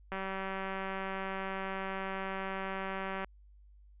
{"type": "click train", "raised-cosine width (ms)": 0.5, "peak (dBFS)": -23, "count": 601, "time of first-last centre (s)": [0.12, 3.245], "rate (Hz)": 192, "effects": ["added 50 Hz sine -55 dBFS peak until 4 s", "resampled to 8000 Hz"]}